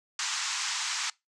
white band-pass noise, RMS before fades -32 dBFS, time 0.19-1.1 s, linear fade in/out 2 ms, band 870 to 7500 Hz, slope 48 dB/octave, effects noise-tail reverb RT60 0.2 s tail -23 dB re dry

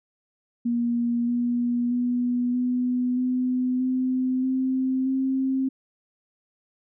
sine tone with pitch steps, 237.4 / 241.1 / 244.9 / 248.8 / 252.7 / 256.7 / 260.7 / 264.8 Hz, A#3 / B3 / B3 / B3 / B3 / C4 / C4 / C4, +32 / -41 / -14 / +13 / +40 / -33 / -6 / +21 cents, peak -21 dBFS, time 0.65-5.69 s, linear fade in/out 10 ms, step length 630 ms, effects none

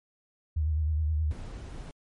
sine tone with vibrato, 77.2 Hz, D#2, 13 cents flat, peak -24 dBFS, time 0.56-1.32 s, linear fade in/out 10 ms, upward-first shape triangle, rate 9.5 Hz, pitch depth 79 cents each way
brown noise, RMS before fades -40 dBFS, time 1.31-1.91 s, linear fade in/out 0 ms
effects MP3 48 kbps

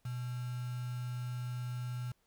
sine tone with quantisation, 123.47 Hz, B2, in tune, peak -36 dBFS, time 0.05-2.12 s, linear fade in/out 5 ms, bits 8, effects pink hiss -75 dBFS RMS until 2.26 s

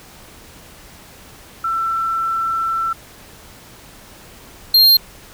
sine / square tone pair in turn, 1339 / 4199 Hz, E6 / C8, +27 / +5 cents, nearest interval octave + minor sixth, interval 1978 cents, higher second, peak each -17 / -8 dBFS, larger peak second, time 1.64-2.93 / 4.74-4.97 s, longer first, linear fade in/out 5 ms, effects pink hiss -42 dBFS RMS until 5.33 s

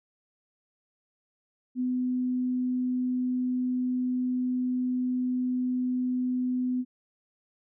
sine tone, 251.7 Hz, B3, 33 cents sharp, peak -25 dBFS, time 1.75-6.85 s, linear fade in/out 50 ms, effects none

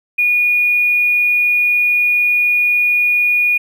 triangle tone with hard clipping, 2449 Hz, D#7, 28 cents flat, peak -11 dBFS, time 0.18-3.58 s, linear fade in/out 10 ms, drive 3 dB, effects none

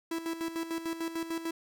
45% pulse tone with tremolo, 329.6 Hz, E4, in tune, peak -31 dBFS, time 0.11-1.51 s, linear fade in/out 5 ms, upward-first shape square, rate 6.7 Hz, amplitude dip 65%, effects none

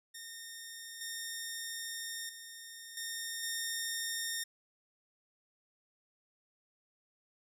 10% pulse tone with level steps, 1833 Hz, A#6, 30 cents flat, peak -36 / -30 / -38 / -29 / -26 dBFS, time 0.14-4.44 s, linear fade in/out 10 ms, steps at 1.01 / 2.29 / 2.97 / 3.43 s, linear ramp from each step 2 ms, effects none

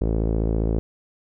sawtooth tone with low-pass filter, 55 Hz, A1, in tune, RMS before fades -22 dBFS, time 0.01-0.79 s, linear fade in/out 0 ms, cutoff 440 Hz, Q 1.9, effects none

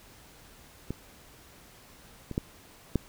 clicks, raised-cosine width 3 ms, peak -19 / -23 / -14 / -11 dBFS, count 4, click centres 0.906 / 2.313 / 2.379 / 2.957 s, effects pink hiss -54 dBFS RMS until 3.08 s

